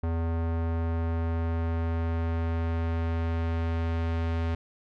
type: tone with low-pass filter sweep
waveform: square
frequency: 82.8 Hz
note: E2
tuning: 8 cents sharp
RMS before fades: -28 dBFS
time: 0.03-4.55 s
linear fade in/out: 5 ms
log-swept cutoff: 1200 to 3000 Hz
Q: 0.74
effects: none